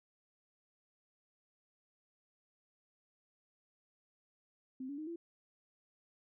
sine tone with pitch steps, 260.3 / 283.9 / 309.6 / 337.6 Hz, C4 / C#4 / D#4 / E4, -9 / +41 / -9 / +41 cents, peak -40 dBFS, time 4.8-5.16 s, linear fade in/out 5 ms, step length 90 ms, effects none

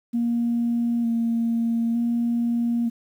sine tone with vibrato, 233.3 Hz, A#3, 2 cents sharp, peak -19 dBFS, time 0.13-2.9 s, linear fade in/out 20 ms, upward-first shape square, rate 0.55 Hz, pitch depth 17 cents each way, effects tanh soft clip ceiling -15 dBFS + 9-bit

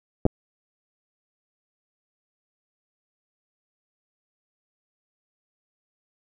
clicks, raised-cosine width 2 ms, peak -6 dBFS, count 2, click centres 0.254 / 0.264 s, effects none

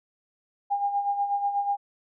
sine tone with tremolo, 807 Hz, G#5, 50 cents flat, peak -21 dBFS, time 0.7-1.77 s, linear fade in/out 20 ms, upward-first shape sine, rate 8.2 Hz, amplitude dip 60%, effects none

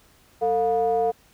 triangle ring-modulated tone, 129.9 Hz, C3, 12 cents flat, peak -14 dBFS, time 0.41-1.12 s, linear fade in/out 20 ms, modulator 580 Hz, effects pink hiss -57 dBFS RMS until 1.33 s

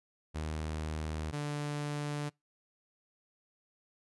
sawtooth tone pair in turn, 77.78 / 146.83 Hz, D#2 / D3, 0 / 0 cents, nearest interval major seventh, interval 1100 cents, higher second, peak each -31 / -30 dBFS, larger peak second, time 0.34-1.32 / 1.32-2.3 s, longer neither, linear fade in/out 20 ms, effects noise-tail reverb RT60 0.2 s tail -26 dB re dry + resampled to 24000 Hz

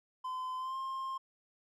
triangle tone with pitch glide, 1024 to 1060.7 Hz, C6 to C6, -38 to +23 cents, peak -34 dBFS, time 0.24-1.18 s, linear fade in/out 10 ms, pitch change +61 cents, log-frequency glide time 0.57-0.77 s, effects none

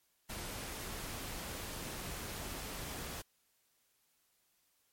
pink noise, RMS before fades -43 dBFS, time 0.29-3.22 s, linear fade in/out 10 ms, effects white hiss -75 dBFS RMS until 4.92 s + MP3 64 kbps

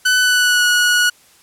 sawtooth tone with pitch glide, 1500 to 1459.8 Hz, F#6 to F#6, +23 to -24 cents, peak -8 dBFS, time 0.05-1.1 s, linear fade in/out 10 ms, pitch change -47 cents, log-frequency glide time 0.2-0.67 s, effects white hiss -50 dBFS RMS until 1.42 s + low-pass 12000 Hz 12 dB/octave

